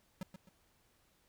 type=tone with echo; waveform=square; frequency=186.3 Hz; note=F#3; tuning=12 cents sharp; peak=-39 dBFS; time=0.21-0.23 s; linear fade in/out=2 ms; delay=130 ms; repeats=2; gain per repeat=-9 dB; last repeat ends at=0.49 s; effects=pink hiss -72 dBFS RMS until 1.28 s